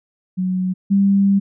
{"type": "tone pair in turn", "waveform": "sine", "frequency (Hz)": [184.7, 197.67], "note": ["F#3", "G3"], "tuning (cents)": [-3, 15], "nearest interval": "minor second", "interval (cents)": 118, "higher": "second", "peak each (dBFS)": [-17, -11], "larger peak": "second", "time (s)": [[0.37, 0.74], [0.9, 1.4]], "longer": "second", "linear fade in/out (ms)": 20, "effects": []}